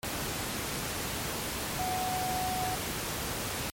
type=tone in noise; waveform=sine; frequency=740 Hz; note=F#5; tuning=in tune; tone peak=-31 dBFS; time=1.79-2.75 s; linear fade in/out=0 ms; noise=pink; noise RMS=-34 dBFS; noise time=0.03-3.7 s; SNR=0 dB; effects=high-pass 60 Hz 12 dB/octave + MP3 64 kbps